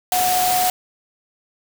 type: tone in noise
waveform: sine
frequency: 731 Hz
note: F#5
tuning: 21 cents flat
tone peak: -17 dBFS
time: 0.12-0.7 s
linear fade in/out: 2 ms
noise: white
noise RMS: -22 dBFS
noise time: 0.12-0.7 s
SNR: +2 dB
effects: none